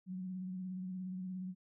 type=tone with vibrato; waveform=sine; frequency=185 Hz; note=F#3; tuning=in tune; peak=-39 dBFS; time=0.06-1.55 s; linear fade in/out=50 ms; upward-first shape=sine; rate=17 Hz; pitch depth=34 cents each way; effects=none